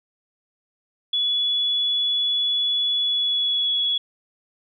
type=tone with pitch glide; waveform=sine; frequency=3410 to 3371 Hz; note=G#7 to G#7; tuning=+45 to +25 cents; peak=-19 dBFS; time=1.13-3.98 s; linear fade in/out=5 ms; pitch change=-20 cents; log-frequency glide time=2.96-3.79 s; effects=none